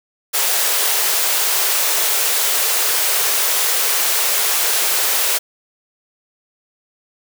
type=high-pass noise; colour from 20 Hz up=white; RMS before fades=-17 dBFS; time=0.33-5.39 s; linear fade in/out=20 ms; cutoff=380 Hz; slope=48 dB/octave; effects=none